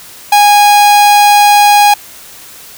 45% pulse tone, 824 Hz, G#5, 14 cents flat, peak -3 dBFS, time 0.32-1.94 s, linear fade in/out 5 ms, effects white hiss -33 dBFS RMS until 2.77 s

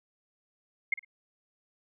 sine tone with echo, 2135 Hz, C7, 34 cents sharp, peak -22 dBFS, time 0.92-0.94 s, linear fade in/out 5 ms, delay 54 ms, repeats 2, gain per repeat -15 dB, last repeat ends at 1.048 s, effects none

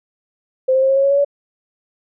sine tone with pitch steps, 520 / 526.7 / 533.4 / 540.2 / 547.1 / 554.1 / 561.2 / 568.4 Hz, C5 / C5 / C5 / C#5 / C#5 / C#5 / C#5 / C#5, -11 / +11 / +33 / -45 / -23 / -1 / +21 / +43 cents, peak -11 dBFS, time 0.68-1.248 s, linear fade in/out 10 ms, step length 71 ms, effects none

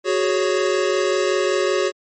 square chord, F# suspended second, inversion none, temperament equal, 370 / 415.3 / 554.4 Hz, F#4 / G#4 / C#5, 0 / 0 / 0 cents, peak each -21 / -23 / -23 dBFS, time 0.04-1.92 s, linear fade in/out 50 ms, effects MP3 32 kbps

